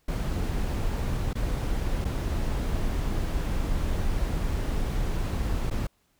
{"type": "noise with dropouts", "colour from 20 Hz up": "brown", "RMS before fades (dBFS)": -27, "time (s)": [0.08, 5.87], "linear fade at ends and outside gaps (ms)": 5, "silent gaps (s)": [[1.332, 1.352], [2.046, 2.05], [5.701, 5.71]], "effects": ["pink hiss -69 dBFS RMS until 6.19 s"]}